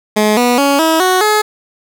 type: tone with pitch steps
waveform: 15% pulse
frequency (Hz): 212.5 / 244.1 / 280.4 / 322.1 / 370 / 425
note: G#3 / B3 / C#4 / E4 / F#4 / G#4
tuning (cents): +40 / -20 / +20 / -40 / 0 / +40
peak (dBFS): -3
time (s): 0.16-1.42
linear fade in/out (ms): 10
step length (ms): 210
effects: none